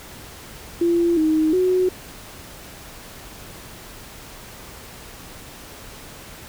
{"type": "tone with pitch steps", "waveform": "sine", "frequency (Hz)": [341.9, 313.5, 367.9], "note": ["F4", "D#4", "F#4"], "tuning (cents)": [-37, 13, -10], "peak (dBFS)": -15, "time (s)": [0.81, 1.89], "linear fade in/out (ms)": 5, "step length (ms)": 360, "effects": ["pink hiss -40 dBFS RMS until 6.48 s"]}